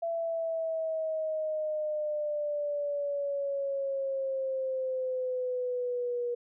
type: exponential sweep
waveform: sine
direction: down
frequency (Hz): 672 to 480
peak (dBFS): -29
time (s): 0.02-6.35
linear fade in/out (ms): 10
effects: none